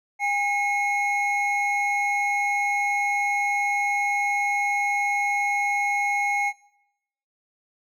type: tone pair together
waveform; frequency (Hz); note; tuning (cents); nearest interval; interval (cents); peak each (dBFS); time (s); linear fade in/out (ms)
triangle; 812.8 / 2170; G#5 / C#7; -38 / -37; octave + perfect fourth; 1701; -22; 0.19-6.53; 50
effects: noise-tail reverb RT60 0.9 s tail -21 dB re dry